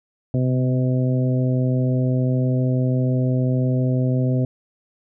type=harmonic tone with a mistuned harmonic; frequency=127.5 Hz; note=C3; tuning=44 cents flat; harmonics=1 / 2 / 3 / 4 / 5; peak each=-18 / -23 / -31 / -30 / -32 dBFS; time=0.34-4.45 s; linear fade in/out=2 ms; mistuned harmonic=1; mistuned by=+22 cents; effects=none